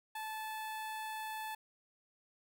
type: tone with notch filter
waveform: sawtooth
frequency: 871 Hz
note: A5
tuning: 18 cents flat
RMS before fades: -42 dBFS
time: 0.15-1.55 s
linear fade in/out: 5 ms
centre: 5700 Hz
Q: 1.5
effects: none